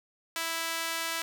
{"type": "tone with high-pass filter", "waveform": "sawtooth", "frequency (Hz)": 329.6, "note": "E4", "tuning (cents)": 0, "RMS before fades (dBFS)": -33, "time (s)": [0.36, 1.22], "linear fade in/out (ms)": 2, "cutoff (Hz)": 1400, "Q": 0.7, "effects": []}